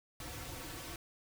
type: noise with comb filter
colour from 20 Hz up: pink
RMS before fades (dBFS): -45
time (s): 0.2-0.96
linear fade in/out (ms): 2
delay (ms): 4.9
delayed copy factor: -0.9
effects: none